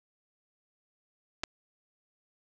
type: clicks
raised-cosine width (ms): 0.2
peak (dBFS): -16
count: 2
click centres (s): 1.435 / 1.438
effects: none